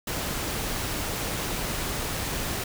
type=noise; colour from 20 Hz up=pink; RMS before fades=-30 dBFS; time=0.07-2.64 s; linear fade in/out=5 ms; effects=none